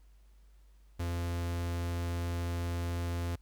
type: tone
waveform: 45% pulse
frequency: 86.1 Hz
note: F2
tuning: 24 cents flat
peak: -32 dBFS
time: 0.99-3.36 s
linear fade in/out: 10 ms
effects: added 50 Hz sine -56 dBFS peak until 3.41 s + pink hiss -73 dBFS RMS until 3.41 s